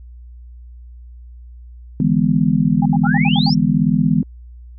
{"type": "chord", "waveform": "sine", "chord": "E dominant seventh", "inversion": "third", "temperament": "just", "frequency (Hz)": [148.33, 164.81, 206, 247.2], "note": ["D3", "E3", "G#3", "B3"], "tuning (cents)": [18, 0, -14, 2], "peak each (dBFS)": [-20, -17, -17, -18], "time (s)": [2, 4.23], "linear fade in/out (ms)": 2}
{"type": "tone bursts", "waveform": "sine", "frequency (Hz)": 807, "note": "G#5", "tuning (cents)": -50, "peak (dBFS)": -20, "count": 7, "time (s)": [2.82, 3.499], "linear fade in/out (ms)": 5, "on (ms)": 37, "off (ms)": 70}
{"type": "exponential sweep", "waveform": "sine", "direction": "up", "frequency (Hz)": [1285, 5670], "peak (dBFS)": -20, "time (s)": [3.04, 3.55], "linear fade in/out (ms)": 20}
{"effects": ["added 60 Hz sine -35 dBFS peak until 4.78 s"]}